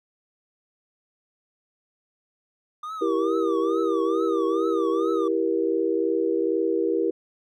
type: tone with vibrato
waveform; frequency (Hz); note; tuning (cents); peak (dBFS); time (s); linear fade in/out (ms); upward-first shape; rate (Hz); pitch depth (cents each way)
triangle; 1200; D6; +37; -29; 2.83-5.28; 5; triangle; 2.3; 160
type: chord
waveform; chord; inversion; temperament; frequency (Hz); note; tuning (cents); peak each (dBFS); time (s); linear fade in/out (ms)
sine; E diminished; none; equal with one note detuned; 329.6 / 392 / 473.5; E4 / G4 / Bb4; 0 / 0 / +27; -25; 3.01-7.11; 10
effects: none